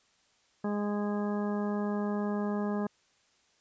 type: harmonic tone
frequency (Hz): 206.3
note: G#3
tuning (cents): -11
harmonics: 1 / 2 / 3 / 4 / 5 / 6 / 8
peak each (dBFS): -30 / -36 / -40 / -42 / -44 / -46 / -48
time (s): 0.64-2.87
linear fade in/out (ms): 5
effects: white hiss -68 dBFS RMS until 3.6 s + resampled to 16000 Hz